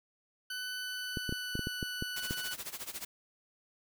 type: tone with pitch glide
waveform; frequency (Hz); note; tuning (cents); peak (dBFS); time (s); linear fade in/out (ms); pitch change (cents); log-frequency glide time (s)
20% pulse; 1500 to 1486.2; F#6 to F#6; +23 to +7; -32; 0.5-2.54; 5; -16; 0.8-1.76
type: clicks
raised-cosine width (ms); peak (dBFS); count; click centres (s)
3; -22; 9; 1.172 / 1.293 / 1.325 / 1.554 / 1.593 / 1.671 / 1.828 / 2.024 / 2.309
type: noise with tremolo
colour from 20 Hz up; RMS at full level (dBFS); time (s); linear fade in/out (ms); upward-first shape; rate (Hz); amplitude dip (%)
white; -39; 2.16-3.05; 5; sine; 14; 85
effects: none